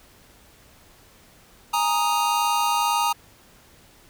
square chord, Ab suspended second, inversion none, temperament equal, 830.6 / 932.3 / 1244.5 Hz, Ab5 / Bb5 / Eb6, 0 / 0 / 0 cents, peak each -27 / -23 / -26 dBFS, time 1.73-3.13 s, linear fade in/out 10 ms, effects pink hiss -53 dBFS RMS until 4.09 s

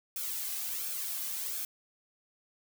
blue noise with flanger, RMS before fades -36 dBFS, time 0.16-1.65 s, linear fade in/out 2 ms, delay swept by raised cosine 1 to 2.2 ms, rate 1.4 Hz, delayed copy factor -0.6, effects none

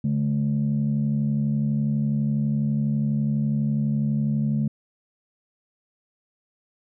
sine tone pair together, 143.1 / 215.2 Hz, D3 / A3, -45 / -38 cents, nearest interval perfect fifth, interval 707 cents, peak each -22 dBFS, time 0.04-4.68 s, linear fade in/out 5 ms, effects tanh soft clip ceiling -15 dBFS

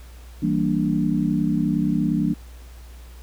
sine chord, E half-diminished seventh, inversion none, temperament equal, 164.81 / 196 / 233.1 / 293.7 Hz, E3 / G3 / Bb3 / D4, 0 / 0 / 0 / 0 cents, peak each -24 dBFS, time 0.42-2.34 s, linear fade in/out 10 ms, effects added 60 Hz sine -39 dBFS peak until 3.22 s + pink hiss -51 dBFS RMS until 3.22 s

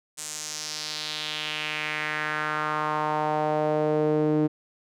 sawtooth tone with band-pass filter sweep, 152.7 Hz, D#3, 32 cents flat, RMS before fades -27 dBFS, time 0.17-4.48 s, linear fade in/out 20 ms, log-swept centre 7900 to 340 Hz, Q 2.6, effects none

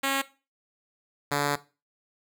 5% pulse tone pair in turn, 272.7 / 144.17 Hz, C#4 / D3, -28 / -32 cents, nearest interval major seventh, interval 1104 cents, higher first, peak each -13 dBFS, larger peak neither, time 0.03-0.22 / 1.31-1.56 s, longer second, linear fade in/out 10 ms, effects noise-tail reverb RT60 0.3 s tail -17 dB re dry

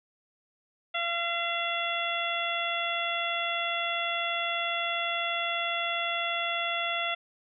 harmonic tone, 683 Hz, F5, 39 cents flat, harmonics 1 / 2 / 3 / 4 / 5, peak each -34 / -34 / -34 / -34 / -34 dBFS, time 0.94-7.15 s, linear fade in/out 10 ms, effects none

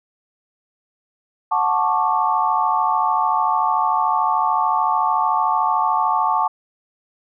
sine chord, D major seventh, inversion first, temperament just, 734.2 / 881 / 1101.2 / 1174.7 Hz, F#5 / A5 / C#6 / D6, -14 / +2 / -12 / 0 cents, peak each -23 / -19 / -21 / -23 dBFS, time 1.51-6.48 s, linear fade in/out 10 ms, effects none

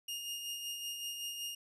sawtooth tone with tremolo, 2838 Hz, F7, 27 cents sharp, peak -34 dBFS, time 0.08-1.55 s, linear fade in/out 5 ms, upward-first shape sine, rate 5.3 Hz, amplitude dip 40%, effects resampled to 32000 Hz

